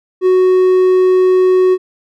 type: tone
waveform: triangle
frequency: 370 Hz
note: F#4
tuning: in tune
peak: -5 dBFS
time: 0.21-1.78 s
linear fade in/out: 50 ms
effects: none